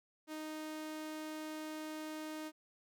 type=tone; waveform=sawtooth; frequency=310.2 Hz; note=D#4; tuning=5 cents flat; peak=-38 dBFS; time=0.27-2.52 s; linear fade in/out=50 ms; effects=none